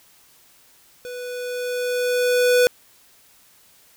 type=tone with level ramp; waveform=square; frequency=493.9 Hz; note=B4; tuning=in tune; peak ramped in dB=-32 to -13 dBFS; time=1.05-2.67 s; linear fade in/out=0 ms; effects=white hiss -54 dBFS RMS until 3.96 s